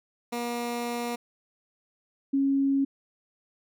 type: tone pair in turn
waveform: 15% pulse / sine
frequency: 238.7 / 274.6 Hz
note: A#3 / C#4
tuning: +41 / -16 cents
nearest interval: major second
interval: 243 cents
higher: second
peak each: -23 / -21 dBFS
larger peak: second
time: 0.32-1.16 / 2.33-2.85 s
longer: first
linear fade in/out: 10 ms
effects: none